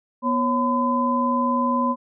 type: tone cluster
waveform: sine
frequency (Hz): 244.1 / 550 / 1014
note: B3 / C#5 / B5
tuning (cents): -20 / -14 / +45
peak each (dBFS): -22 / -28 / -21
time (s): 0.22-1.96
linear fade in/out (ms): 50
effects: none